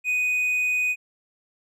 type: tone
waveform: triangle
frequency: 2490 Hz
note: D#7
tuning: 1 cent sharp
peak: -19 dBFS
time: 0.04-0.96 s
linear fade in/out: 50 ms
effects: none